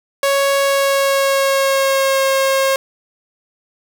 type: tone with pitch glide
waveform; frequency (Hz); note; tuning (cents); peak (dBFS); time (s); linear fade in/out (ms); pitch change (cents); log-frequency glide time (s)
sawtooth; 554.4 to 538.9; C#5 to C#5; 0 to -49; -9; 0.23-2.76; 2; -49; 0.59-2.22
effects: 8-bit